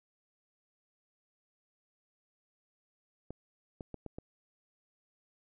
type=clicks; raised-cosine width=2 ms; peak=-28 dBFS; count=5; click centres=3.306 / 3.808 / 3.943 / 4.063 / 4.185 s; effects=none